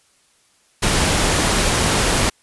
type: noise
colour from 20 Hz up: pink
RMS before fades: -17 dBFS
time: 0.82-2.3 s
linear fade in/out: 10 ms
effects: white hiss -58 dBFS RMS until 2.42 s + resampled to 24000 Hz